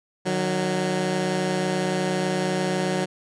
15% pulse tone pair together, 153.26 / 185 Hz, D#3 / F#3, -26 / 0 cents, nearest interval minor third, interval 326 cents, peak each -22 / -17 dBFS, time 0.25-3.06 s, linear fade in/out 20 ms, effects resampled to 22050 Hz

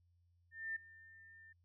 sine tone with ADSR envelope, 1799 Hz, A6, 38 cents sharp, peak -37 dBFS, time 0.51-1.53 s, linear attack 250 ms, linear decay 6 ms, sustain -20 dB, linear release 9 ms, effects added 87 Hz sine -70 dBFS peak until 1.64 s

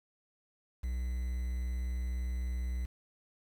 triangle tone with quantisation, 61.74 Hz, B1, in tune, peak -30 dBFS, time 0.83-2.86 s, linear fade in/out 10 ms, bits 9, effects none

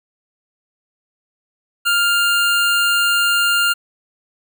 25% pulse tone, 1400 Hz, F6, 4 cents sharp, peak -10 dBFS, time 1.85-3.74 s, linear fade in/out 20 ms, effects none

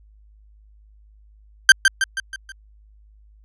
40% pulse tone with echo, 1568 Hz, G6, in tune, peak -3 dBFS, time 1.69-1.72 s, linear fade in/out 2 ms, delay 160 ms, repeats 5, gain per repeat -6 dB, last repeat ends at 2.52 s, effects added 52 Hz sine -48 dBFS peak until 3.44 s + resampled to 24000 Hz

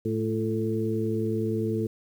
harmonic tone with a mistuned harmonic, 110 Hz, A2, in tune, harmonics 1 / 2 / 3 / 4, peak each -30 / -30 / -30 / -30 dBFS, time 0.05-1.87 s, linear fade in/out 5 ms, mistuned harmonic 3, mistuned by +49 cents, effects 9-bit

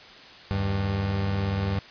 30% pulse tone pair together, 77.78 / 98.27 Hz, D#2 / G2, 0 / +5 cents, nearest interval major third, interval 405 cents, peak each -31 / -22 dBFS, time 0.51-1.79 s, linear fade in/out 0 ms, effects white hiss -46 dBFS RMS until 1.9 s + resampled to 11025 Hz

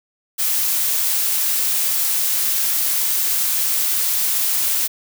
blue noise, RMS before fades -19 dBFS, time 0.38-4.88 s, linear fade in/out 20 ms, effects none

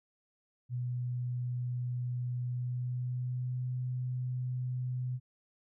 sine tone with pitch glide, 123.47 to 125.99 Hz, B2 to B2, 0 to +35 cents, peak -32 dBFS, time 0.69-5.2 s, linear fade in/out 50 ms, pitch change +35 cents, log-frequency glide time 2.46-3.69 s, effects none

